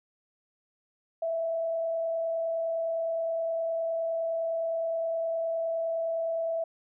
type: tone with frequency modulation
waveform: sine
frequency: 659.3 Hz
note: E5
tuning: in tune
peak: -27 dBFS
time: 1.22-6.64 s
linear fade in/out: 5 ms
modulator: 29.7 Hz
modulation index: 0.26
effects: none